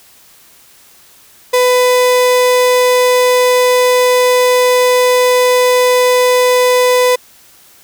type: tone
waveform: 35% pulse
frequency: 499.2 Hz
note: B4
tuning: 19 cents sharp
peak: -6 dBFS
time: 1.53-7.16 s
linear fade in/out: 10 ms
effects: white hiss -44 dBFS RMS until 7.83 s